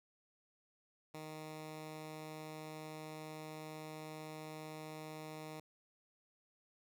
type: tone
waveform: 10% pulse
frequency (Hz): 155.56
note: D#3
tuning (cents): 0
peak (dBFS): -38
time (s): 1.14-5.6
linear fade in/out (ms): 5
effects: none